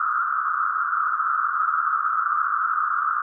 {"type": "band-pass noise", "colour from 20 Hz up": "pink", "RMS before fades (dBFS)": -23, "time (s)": [0, 3.22], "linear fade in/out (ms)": 5, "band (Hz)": [1200, 1400], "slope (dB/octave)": 96, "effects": []}